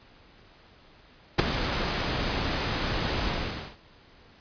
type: noise with ADSR envelope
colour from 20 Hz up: pink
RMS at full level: -17 dBFS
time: 1.38-3.77 s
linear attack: 14 ms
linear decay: 9 ms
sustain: -11 dB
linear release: 480 ms
effects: pink hiss -55 dBFS RMS until 4.4 s + resampled to 11025 Hz